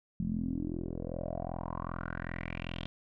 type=tone with low-pass filter sweep; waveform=10% pulse; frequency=42.56 Hz; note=F1; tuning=44 cents flat; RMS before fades=-37 dBFS; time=0.2-2.86 s; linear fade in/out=0 ms; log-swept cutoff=190 to 3400 Hz; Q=5.7; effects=none